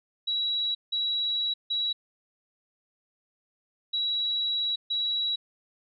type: tone bursts at uneven times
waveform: sine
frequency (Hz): 3894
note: B7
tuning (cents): -25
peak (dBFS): -25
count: 5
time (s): 0.27-0.75 / 0.92-1.54 / 1.7-1.93 / 3.93-4.76 / 4.9-5.36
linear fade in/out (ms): 10
effects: none